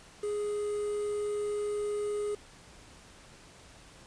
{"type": "tone with quantisation", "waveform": "triangle", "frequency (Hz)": 415.3, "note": "G#4", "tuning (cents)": 0, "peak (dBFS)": -28, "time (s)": [0.23, 2.35], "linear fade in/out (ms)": 5, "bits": 8, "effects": ["pink hiss -54 dBFS RMS until 4.06 s", "resampled to 22050 Hz"]}